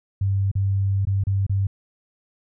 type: tone with dropouts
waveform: sine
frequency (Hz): 98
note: G2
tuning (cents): 0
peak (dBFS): -18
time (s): 0.21-1.67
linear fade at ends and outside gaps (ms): 5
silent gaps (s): 0.515-0.553 / 1.052-1.07 / 1.238-1.269 / 1.466-1.495
effects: none